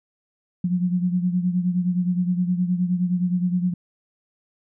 sine beating tone pair, 177.8 / 187.4 Hz, F3 / F#3, +31 / +22 cents, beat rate 9.6 Hz, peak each -20 / -26 dBFS, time 0.64-3.74 s, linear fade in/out 5 ms, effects none

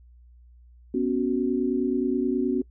sine chord, B suspended second, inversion none, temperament equal with one note detuned, 246.9 / 276.4 / 370 Hz, B3 / C#4 / F#4, 0 / -5 / 0 cents, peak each -26 dBFS, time 0.94-2.62 s, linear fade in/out 5 ms, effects noise-tail reverb RT60 0.1 s tail -22 dB re dry + added 60 Hz sine -49 dBFS peak until 2.7 s

